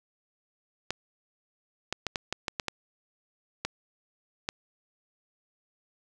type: clicks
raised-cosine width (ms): 0.2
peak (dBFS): -12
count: 10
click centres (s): 0.906 / 1.926 / 2.067 / 2.158 / 2.326 / 2.482 / 2.598 / 2.683 / 3.65 / 4.489
effects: none